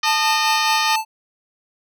square tone with tremolo, 880 Hz, A5, in tune, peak -18 dBFS, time 0.03-1.05 s, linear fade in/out 50 ms, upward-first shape sine, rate 4.7 Hz, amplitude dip 50%
harmonic tone, 612 Hz, D#5, 29 cents flat, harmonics 2 / 3 / 4 / 5 / 6 / 7 / 8 / 9 / 10, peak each -23 / -25 / -26 / -27 / -28 / -28 / -29 / -30 / -30 dBFS, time 0.03-0.96 s, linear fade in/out 5 ms
effects none

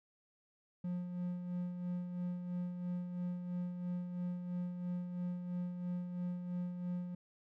triangle tone with tremolo, 177.9 Hz, F3, 32 cents sharp, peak -33 dBFS, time 0.84-7.15 s, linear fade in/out 5 ms, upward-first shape sine, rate 3 Hz, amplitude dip 50%, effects none

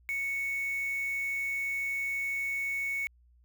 sine tone with quantisation, 2217 Hz, C#7, in tune, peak -30 dBFS, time 0.09-3.07 s, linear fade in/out 0 ms, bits 7, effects added 60 Hz sine -59 dBFS peak until 3.44 s

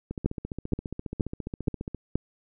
two click trains, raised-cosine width 3 ms, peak -20 / -11 dBFS, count 28 / 5, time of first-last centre 0.11-1.947 / 0.26-2.156 s, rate 14.7 / 2.11 Hz, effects none

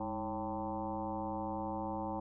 sine tone with frequency modulation, 549 Hz, C#5, 17 cents flat, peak -35 dBFS, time 0-2.2 s, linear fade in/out 5 ms, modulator 115 Hz, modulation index 3.7, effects none

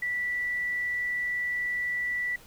sine tone, 1962 Hz, B6, 12 cents flat, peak -27 dBFS, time 0.02-2.36 s, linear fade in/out 5 ms, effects added 50 Hz sine -61 dBFS peak until 2.46 s + pink hiss -53 dBFS RMS until 2.46 s

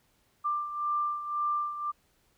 sine beating tone pair, 1185 / 1186.9 Hz, D6 / D6, +15 / +18 cents, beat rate 1.9 Hz, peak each -29 / -35 dBFS, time 0.44-1.92 s, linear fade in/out 20 ms, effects pink hiss -69 dBFS RMS until 2.37 s

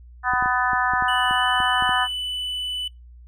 harmonic tone, 250 Hz, B3, 21 cents sharp, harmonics 3 / 4 / 5 / 6 / 7, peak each -25 / -25 / -25 / -25 / -25 dBFS, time 0.23-2.08 s, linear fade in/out 50 ms
clicks, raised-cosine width 3 ms, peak -22 dBFS, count 10, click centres 0.336 / 0.425 / 0.459 / 0.733 / 0.936 / 1.024 / 1.31 / 1.603 / 1.824 / 1.893 s
triangle tone with pitch glide, 2960 to 2987 Hz, F#7 to F#7, 0 to +16 cents, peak -24 dBFS, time 1.08-2.88 s, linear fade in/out 5 ms, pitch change +16 cents, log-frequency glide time 1.34-1.44 s
effects noise-tail reverb RT60 0.2 s tail -23 dB re dry + added 60 Hz sine -42 dBFS peak until 3.27 s

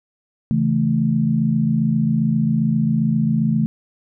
sine chord, A major, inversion first, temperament just, 137.5 / 165 / 220 Hz, C#3 / E3 / A3, -14 / +2 / 0 cents, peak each -21 / -20 / -18 dBFS, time 0.51-3.66 s, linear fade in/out 0 ms, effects none

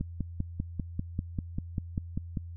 click train, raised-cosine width 5 ms, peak -18 dBFS, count 13, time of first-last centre 0.01-2.372 s, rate 5.08 Hz, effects added 85 Hz sine -39 dBFS peak until 2.56 s

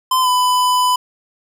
square tone with pitch glide, 1029 to 999.7 Hz, C6 to B5, -29 to +21 cents, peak -13 dBFS, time 0.11-0.96 s, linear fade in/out 5 ms, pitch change -50 cents, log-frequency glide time 0.21-0.28 s, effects none

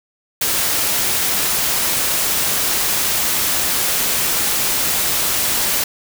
white noise, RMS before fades -18 dBFS, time 0.41-5.84 s, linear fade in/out 5 ms, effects none

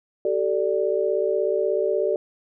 sine chord, G suspended second, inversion none, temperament equal with one note detuned, 383.5 / 440 / 587.3 Hz, G4 / A4 / D5, -38 / 0 / 0 cents, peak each -24 dBFS, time 0.25-2.16 s, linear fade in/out 2 ms, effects none

